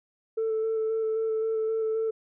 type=tone with vibrato; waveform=sine; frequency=442.8 Hz; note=A4; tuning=11 cents sharp; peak=-23 dBFS; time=0.37-2.11 s; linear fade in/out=10 ms; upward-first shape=square; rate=3.8 Hz; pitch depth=12 cents each way; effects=tanh soft clip ceiling -22 dBFS